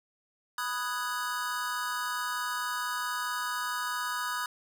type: chord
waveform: square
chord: G# minor seventh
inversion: first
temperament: equal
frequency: 987.8 / 1244.5 / 1480 / 1661.2 Hz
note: B5 / D#6 / F#6 / G#6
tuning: 0 / 0 / 0 / 0 cents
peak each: -37 / -36 / -38 / -39 dBFS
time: 0.58-4.46 s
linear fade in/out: 2 ms
effects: none